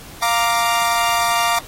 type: chord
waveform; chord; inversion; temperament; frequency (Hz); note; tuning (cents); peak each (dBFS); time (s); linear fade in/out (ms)
sawtooth; Bb major; second; equal; 698.5 / 932.3 / 1174.7; F5 / Bb5 / D6; 0 / 0 / 0; -16; 0.22-1.59; 5
effects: pink hiss -39 dBFS RMS until 1.67 s + AAC 48 kbps